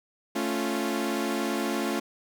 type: chord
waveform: sawtooth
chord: A augmented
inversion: none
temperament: equal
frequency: 220 / 277.2 / 349.2 Hz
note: A3 / C#4 / E#4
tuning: 0 / 0 / 0 cents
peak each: -27 dBFS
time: 0.35-2 s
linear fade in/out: 10 ms
effects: none